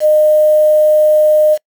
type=tone with quantisation; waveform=sine; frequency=611 Hz; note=D#5; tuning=32 cents flat; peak=-6 dBFS; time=0-1.58 s; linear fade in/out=50 ms; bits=5; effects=noise-tail reverb RT60 0.1 s tail -26 dB re dry